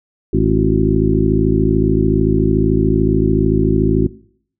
harmonic tone with a mistuned harmonic, 53.6 Hz, A1, 45 cents flat, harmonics 1 / 2 / 3 / 4 / 5 / 6 / 7, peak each -19 / -19 / -19 / -19 / -19 / -19 / -19 dBFS, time 0.33-4.07 s, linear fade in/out 5 ms, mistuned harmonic 6, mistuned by +84 cents, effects noise-tail reverb RT60 0.6 s tail -20 dB re dry

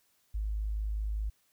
sine tone, 52.6 Hz, G#1, 23 cents sharp, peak -30 dBFS, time 0.34-1.3 s, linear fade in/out 10 ms, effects white hiss -71 dBFS RMS until 1.52 s

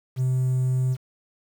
triangle tone, 128.7 Hz, C3, 28 cents flat, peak -17 dBFS, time 0.16-0.97 s, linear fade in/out 50 ms, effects tanh soft clip ceiling -14 dBFS + 8-bit

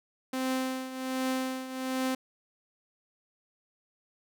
sawtooth tone with tremolo, 260 Hz, C4, 11 cents flat, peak -23 dBFS, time 0.33-2.15 s, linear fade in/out 5 ms, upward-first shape triangle, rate 1.3 Hz, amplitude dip 75%, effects none

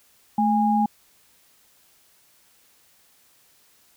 sine tone pair together, 217.5 / 821 Hz, A3 / G#5, -20 / -20 cents, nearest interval octave + major seventh, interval 2300 cents, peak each -20 dBFS, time 0.38-0.86 s, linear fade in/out 5 ms, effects white hiss -59 dBFS RMS until 3.96 s

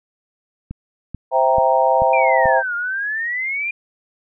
click train, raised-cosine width 5 ms, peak -16 dBFS, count 5, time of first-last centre 0.71-2.457 s, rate 2.29 Hz
sine chord, C dominant seventh, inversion none, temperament equal, 523.3 / 659.3 / 784 / 932.3 Hz, C5 / E5 / G5 / Bb5, 0 / 0 / 0 / 0 cents, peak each -18 dBFS, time 1.31-2.63 s, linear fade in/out 50 ms
sine exponential two-way sweep, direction down then up, 2429 to 1396.9 to 2429 Hz, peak -20 dBFS, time 2.13-3.71 s, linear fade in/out 5 ms, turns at 2.75 s
effects none

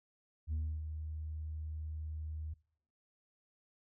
sine tone with ADSR envelope, 77.7 Hz, D#2, 2 cents flat, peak -30 dBFS, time 0.47-2.54 s, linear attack 57 ms, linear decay 290 ms, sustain -8 dB, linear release 10 ms, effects noise-tail reverb RT60 0.6 s tail -24 dB re dry + tanh soft clip ceiling -32 dBFS

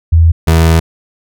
sine / 30% pulse tone pair in turn, 82.41 / 81.7 Hz, E2 / E2, 0 / -15 cents, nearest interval unison, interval 15 cents, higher first, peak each -3 dBFS, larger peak neither, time 0.12-0.32 / 0.47-0.8 s, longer second, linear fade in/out 10 ms, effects none

